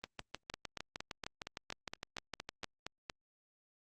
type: two click trains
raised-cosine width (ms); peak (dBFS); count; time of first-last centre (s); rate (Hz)
0.2; -23 / -23; 18 / 12; 0.04-2.643 / 0.54-3.098; 6.53 / 4.3
effects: Opus 32 kbps